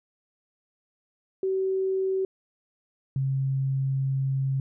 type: tone pair in turn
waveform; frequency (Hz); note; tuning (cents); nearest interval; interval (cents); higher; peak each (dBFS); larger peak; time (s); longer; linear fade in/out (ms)
sine; 381.1 / 134.74; G4 / C#3; -49 / -49; octave + tritone; 1800; first; -23; neither; 1.43-2.25 / 3.16-4.6; second; 2
effects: none